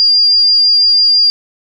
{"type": "tone", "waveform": "sine", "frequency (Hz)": 4802, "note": "D8", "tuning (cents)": 38, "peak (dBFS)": -6, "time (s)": [0, 1.3], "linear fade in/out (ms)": 0, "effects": []}